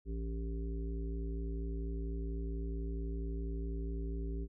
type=harmonic tone with a mistuned harmonic; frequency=56 Hz; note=A1; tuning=31 cents sharp; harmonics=1 / 3 / 5 / 7 / 8; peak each=-36 / -46 / -47 / -47 / -60 dBFS; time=0.05-4.48 s; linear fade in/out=50 ms; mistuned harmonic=8; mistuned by=+32 cents; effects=none